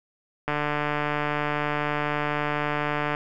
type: click train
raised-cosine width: 0.5 ms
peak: -11 dBFS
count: 396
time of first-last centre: 0.48-3.149 s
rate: 148 Hz
effects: none